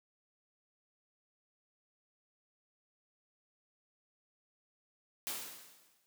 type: noise with exponential decay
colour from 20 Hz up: white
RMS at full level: -37 dBFS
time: 5.27-6.06 s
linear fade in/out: 0 ms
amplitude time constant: 170 ms
effects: high-pass 150 Hz 12 dB/octave